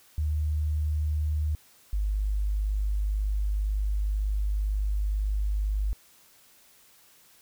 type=tone pair in turn; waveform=sine; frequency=75.9 / 50.99 Hz; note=D#2 / G#1; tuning=-42 / -31 cents; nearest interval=perfect fifth; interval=689 cents; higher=first; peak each=-24 dBFS; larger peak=neither; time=0.18-1.55 / 1.93-5.93 s; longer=second; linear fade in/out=0 ms; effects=white hiss -58 dBFS RMS until 7.41 s